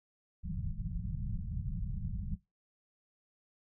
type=low-pass noise; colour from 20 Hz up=pink; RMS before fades=-37 dBFS; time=0.43-2.36 s; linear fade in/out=20 ms; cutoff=200 Hz; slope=96 dB/octave; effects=noise-tail reverb RT60 0.2 s tail -19 dB re dry